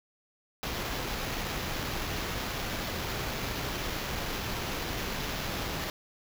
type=noise with sample-and-hold; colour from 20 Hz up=pink; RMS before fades=-34 dBFS; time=0.63-5.9 s; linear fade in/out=0 ms; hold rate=8820 Hz; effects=none